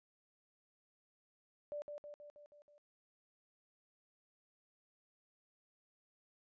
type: tone with echo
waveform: sine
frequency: 587.3 Hz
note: D5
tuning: in tune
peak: -40 dBFS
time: 1.72-1.82 s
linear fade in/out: 0 ms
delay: 160 ms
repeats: 6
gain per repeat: -4 dB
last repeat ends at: 2.78 s
effects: resampled to 16000 Hz